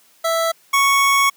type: tone pair in turn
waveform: 25% pulse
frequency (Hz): 659.3 / 1108.8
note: E5 / C#6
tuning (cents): 0 / 0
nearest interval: major sixth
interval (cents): 900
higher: second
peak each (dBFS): -13 / -9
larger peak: second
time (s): 0.24-0.52 / 0.73-1.3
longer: second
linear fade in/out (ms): 10
effects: white hiss -54 dBFS RMS until 1.36 s + high-pass 150 Hz 12 dB/octave